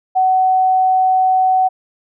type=tone; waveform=sine; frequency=750 Hz; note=F#5; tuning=23 cents sharp; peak=-10 dBFS; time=0.15-1.69 s; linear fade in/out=20 ms; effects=none